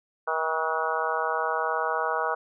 harmonic tone with a mistuned harmonic, 159.7 Hz, D#3, 45 cents sharp, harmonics 3 / 4 / 5 / 6 / 7 / 8 / 9, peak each -32 / -32 / -32 / -32 / -32 / -32 / -32 dBFS, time 0.27-2.35 s, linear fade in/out 10 ms, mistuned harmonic 9, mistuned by +28 cents, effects none

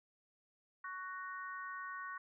harmonic tone, 371.7 Hz, F#4, 8 cents sharp, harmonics 3 / 4 / 5, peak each -45 / -47 / -49 dBFS, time 0.84-2.18 s, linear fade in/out 5 ms, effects none

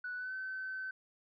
sine tone with pitch glide, 1480 to 1529.5 Hz, F#6 to G6, 0 to -43 cents, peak -37 dBFS, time 0.04-0.91 s, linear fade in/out 5 ms, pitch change +57 cents, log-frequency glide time 0.15-0.34 s, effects tanh soft clip ceiling -33 dBFS

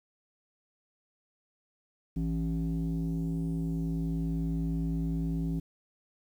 sine tone with frequency modulation, 164.81 Hz, E3, in tune, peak -27 dBFS, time 2.16-5.6 s, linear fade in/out 10 ms, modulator 110 Hz, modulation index 0.98, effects tanh soft clip ceiling -25 dBFS + 10-bit

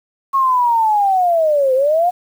sine linear two-way sweep, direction down then up, 1098 to 508 to 731 Hz, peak -11 dBFS, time 0.33-2.11 s, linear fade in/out 20 ms, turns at 1.74 s, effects 7-bit

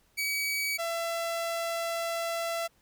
sawtooth tone pair in turn, 2274 / 671.2 Hz, C#7 / E5, +44 / +31 cents, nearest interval octave + major sixth, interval 2113 cents, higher first, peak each -25 / -26 dBFS, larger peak first, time 0.17-0.78 / 0.78-2.68 s, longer second, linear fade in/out 20 ms, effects pink hiss -67 dBFS RMS until 2.81 s

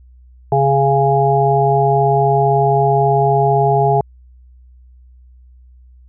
harmonic tone, 138.1 Hz, C#3, 6 cents flat, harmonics 1 / 3 / 5 / 6, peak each -16 / -16 / -16 / -16 dBFS, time 0.52-4.01 s, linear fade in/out 2 ms, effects added 62 Hz sine -41 dBFS peak until 6.08 s

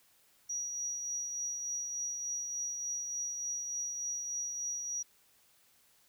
sine tone with tremolo, 5780 Hz, F#8, 41 cents flat, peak -33 dBFS, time 0.49-5.03 s, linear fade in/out 10 ms, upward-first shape triangle, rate 3.4 Hz, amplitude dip 40%, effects white hiss -67 dBFS RMS until 6.08 s

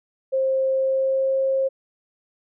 sine tone with pitch glide, 530 to 534.9 Hz, C5 to C5, +22 to +38 cents, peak -18 dBFS, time 0.32-1.69 s, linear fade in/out 20 ms, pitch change +16 cents, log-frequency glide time 0.71-1.39 s, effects none

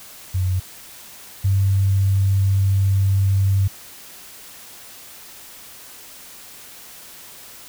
sine tone pair in turn, 92.5 / 97.49 Hz, F#2 / G2, 0 / -9 cents, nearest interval minor second, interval 91 cents, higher second, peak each -17 / -14 dBFS, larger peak second, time 0.34-0.6 / 1.44-3.68 s, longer second, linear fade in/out 10 ms, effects white hiss -41 dBFS RMS until 7.68 s

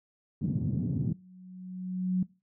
white band-pass noise, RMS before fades -30 dBFS, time 0.41-1.13 s, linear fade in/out 5 ms, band 110 to 200 Hz, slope 24 dB/octave
sine tone with exponential growth, 183.9 Hz, F#3, 10 cents flat, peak -22 dBFS, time 0.85-2.23 s, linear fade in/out 5 ms, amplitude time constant 300 ms
effects noise-tail reverb RT60 0.3 s tail -22 dB re dry

